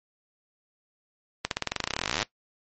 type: accelerating click train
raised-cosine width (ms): 0.2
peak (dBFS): -8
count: 30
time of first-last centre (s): 1.45-2.228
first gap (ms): 62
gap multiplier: 0.93
effects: noise-tail reverb RT60 0.1 s tail -18 dB re dry + MP3 32 kbps